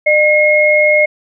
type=tone pair together; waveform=sine; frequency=605 / 2156 Hz; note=D#5 / C#7; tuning=-49 / -49 cents; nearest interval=octave + minor seventh; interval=2200 cents; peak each=-10 dBFS; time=0.06-1.06 s; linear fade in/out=10 ms; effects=none